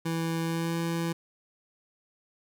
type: tone with pitch glide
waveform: 25% pulse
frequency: 164.7 to 167.19 Hz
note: E3 to E3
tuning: -1 to +25 cents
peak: -24 dBFS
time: 0.05-1.13 s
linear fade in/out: 10 ms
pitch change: +26 cents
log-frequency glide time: 0.43-0.77 s
effects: none

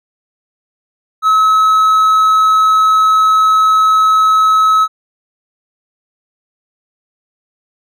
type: tone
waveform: triangle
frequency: 1288 Hz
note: E6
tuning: 41 cents flat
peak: -5 dBFS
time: 1.22-4.88 s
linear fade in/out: 50 ms
effects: none

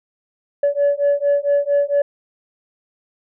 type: beating tone pair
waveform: sine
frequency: 569 / 573.4 Hz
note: C#5 / D5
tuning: +45 / -42 cents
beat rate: 4.4 Hz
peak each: -16 dBFS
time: 0.63-2.02 s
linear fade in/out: 5 ms
effects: tanh soft clip ceiling -10 dBFS

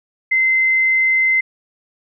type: tone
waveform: sine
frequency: 2067 Hz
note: C7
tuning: 22 cents flat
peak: -12 dBFS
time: 0.31-1.41 s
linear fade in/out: 10 ms
effects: none

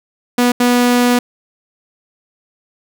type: tone bursts at uneven times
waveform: sawtooth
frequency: 244.5 Hz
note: B3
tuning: 17 cents flat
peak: -6 dBFS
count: 2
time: 0.38-0.52 / 0.6-1.19 s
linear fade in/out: 5 ms
effects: none

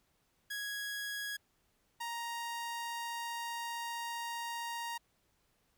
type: tone pair in turn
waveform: sawtooth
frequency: 1661.2 / 935.3 Hz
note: G#6 / A#5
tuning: 0 / +6 cents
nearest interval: minor seventh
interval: 994 cents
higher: first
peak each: -34 / -34 dBFS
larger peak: neither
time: 0.5-1.37 / 2-4.98 s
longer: second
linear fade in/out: 10 ms
effects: pink hiss -75 dBFS RMS until 5.77 s

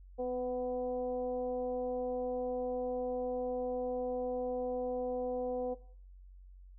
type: tone with frequency modulation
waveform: sine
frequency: 500 Hz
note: B4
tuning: 21 cents sharp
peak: -32 dBFS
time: 0.18-5.75 s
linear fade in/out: 20 ms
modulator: 248 Hz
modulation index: 0.67
effects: noise-tail reverb RT60 0.5 s tail -17 dB re dry + added 46 Hz sine -51 dBFS peak until 6.78 s

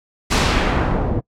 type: noise with low-pass filter sweep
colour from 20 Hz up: pink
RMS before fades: -18 dBFS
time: 0.3-1.21 s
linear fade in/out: 20 ms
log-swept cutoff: 8200 to 390 Hz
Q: 0.81
effects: noise-tail reverb RT60 0.1 s tail -24 dB re dry

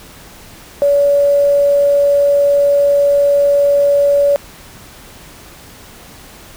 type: tone with quantisation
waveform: sine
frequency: 569 Hz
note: C#5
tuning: 45 cents sharp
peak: -8 dBFS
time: 0.82-4.36 s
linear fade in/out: 0 ms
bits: 6
effects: pink hiss -38 dBFS RMS until 6.56 s

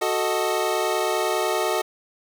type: chord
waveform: 25% pulse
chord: D# diminished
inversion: first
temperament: equal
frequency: 370 / 440 / 622.3 Hz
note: F#4 / A4 / D#5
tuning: 0 / 0 / 0 cents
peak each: -22 dBFS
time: 0.01-1.82 s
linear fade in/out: 10 ms
effects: none

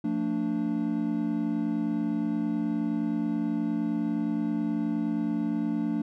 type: chord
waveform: triangle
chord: D minor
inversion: first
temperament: equal with one note detuned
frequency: 174.61 / 224.9 / 293.7 Hz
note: F3 / A3 / D4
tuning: 0 / +38 / 0 cents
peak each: -32 / -27 / -27 dBFS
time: 0.04-6.02 s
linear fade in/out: 5 ms
effects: none

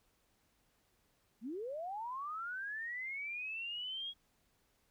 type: linear sweep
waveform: sine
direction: up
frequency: 201.3 to 3322 Hz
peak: -39 dBFS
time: 1.41-4.14 s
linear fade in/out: 50 ms
effects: pink hiss -75 dBFS RMS until 4.9 s

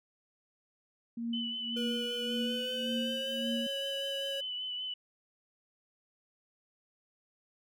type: tone with tremolo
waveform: sine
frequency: 233.1 Hz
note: A#3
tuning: in tune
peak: -31 dBFS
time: 1.17-3.67 s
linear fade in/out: 5 ms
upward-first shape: triangle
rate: 1.8 Hz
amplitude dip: 95%
type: tone with vibrato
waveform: sine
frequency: 2997 Hz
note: F#7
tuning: 22 cents sharp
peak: -35 dBFS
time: 1.33-4.94 s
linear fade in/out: 5 ms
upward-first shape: sine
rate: 5.2 Hz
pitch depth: 25 cents each way
type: tone with pitch glide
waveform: square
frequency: 482 to 550.5 Hz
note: B4 to C#5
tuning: -42 to -12 cents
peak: -38 dBFS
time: 1.76-4.41 s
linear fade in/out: 10 ms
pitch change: +230 cents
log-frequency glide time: 2.18-3.54 s
effects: none

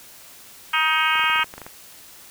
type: harmonic tone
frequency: 314.9 Hz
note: D#4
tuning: 21 cents sharp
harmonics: 3 / 4 / 5 / 6 / 7 / 8 / 9 / 10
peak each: -26 / -23 / -24 / -30 / -25 / -25 / -27 / -29 dBFS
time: 0.73-1.44 s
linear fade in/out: 10 ms
type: clicks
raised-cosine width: 0.5 ms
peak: -21 dBFS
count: 11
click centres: 1.155 / 1.195 / 1.241 / 1.299 / 1.359 / 1.394 / 1.443 / 1.539 / 1.58 / 1.617 / 1.665 s
effects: white hiss -45 dBFS RMS until 2.3 s

